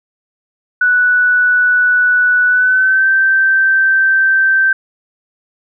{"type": "tone with pitch glide", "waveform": "sine", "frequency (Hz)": [1480, 1557.2], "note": ["F#6", "G6"], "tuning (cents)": [0, -12], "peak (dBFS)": -8, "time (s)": [0.81, 4.73], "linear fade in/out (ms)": 5, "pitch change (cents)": 88, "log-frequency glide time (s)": [2.47, 3.08], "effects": []}